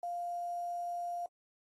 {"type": "tone with quantisation", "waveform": "sine", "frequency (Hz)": 698.5, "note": "F5", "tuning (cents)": 0, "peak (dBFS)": -35, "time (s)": [0.03, 1.26], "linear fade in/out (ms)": 2, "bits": 10, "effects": ["AAC 32 kbps"]}